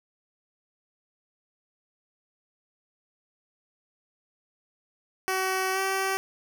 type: tone with pitch glide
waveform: 10% pulse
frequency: 377.6 to 384.9 Hz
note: F#4 to G4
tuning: +35 to -32 cents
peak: -17 dBFS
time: 5.28-6.17 s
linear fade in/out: 0 ms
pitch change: +33 cents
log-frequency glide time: 5.72-5.79 s
effects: 9-bit